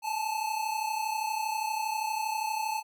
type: tone pair together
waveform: square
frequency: 849.5 / 882 Hz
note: G#5 / A5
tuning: +39 / +4 cents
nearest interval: minor second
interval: 65 cents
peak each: -34 / -32 dBFS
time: 0.02-2.83 s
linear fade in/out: 50 ms
effects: none